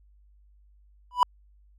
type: tone with exponential growth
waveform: triangle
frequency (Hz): 987.8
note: B5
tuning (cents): 0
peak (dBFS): -10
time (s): 1.11-1.23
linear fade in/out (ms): 1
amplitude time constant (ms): 24
effects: added 50 Hz sine -55 dBFS peak until 1.78 s